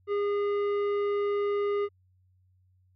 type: tone with tanh clipping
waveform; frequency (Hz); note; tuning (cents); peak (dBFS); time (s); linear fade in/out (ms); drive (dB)
triangle; 407.9; G#4; -31; -27; 0.07-1.89; 50; 15
effects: added 92 Hz sine -62 dBFS peak until 2.95 s